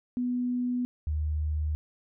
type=tone pair in turn; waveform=sine; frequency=246.9 / 76.26 Hz; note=B3 / D#2; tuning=0 / -34 cents; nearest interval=octave + minor sixth; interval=2034 cents; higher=first; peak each=-26 dBFS; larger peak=neither; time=0.17-0.85 / 1.07-1.75 s; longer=neither; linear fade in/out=0 ms; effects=none